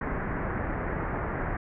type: low-pass noise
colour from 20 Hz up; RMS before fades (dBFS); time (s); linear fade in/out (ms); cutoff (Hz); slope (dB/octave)
pink; -31; 0.01-1.57; 5; 2000; 48
effects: none